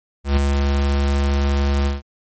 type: tone with ADSR envelope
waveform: square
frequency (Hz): 70.1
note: C#2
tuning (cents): +20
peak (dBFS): -12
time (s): 0.24-2.02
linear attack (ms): 130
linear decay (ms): 3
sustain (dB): -4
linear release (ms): 160
effects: MP3 32 kbps